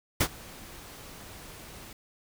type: noise with ADSR envelope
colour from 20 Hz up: pink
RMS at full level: -22 dBFS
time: 0.2-1.93 s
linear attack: 9 ms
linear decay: 65 ms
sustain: -24 dB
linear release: 3 ms
effects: none